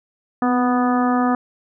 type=harmonic tone with a mistuned harmonic; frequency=246.9 Hz; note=B3; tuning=in tune; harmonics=1 / 2 / 3 / 4 / 5 / 6 / 7; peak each=-17 / -27 / -22 / -28 / -24 / -34 / -33 dBFS; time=0.42-1.35 s; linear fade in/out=2 ms; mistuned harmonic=1; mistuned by=+26 cents; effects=none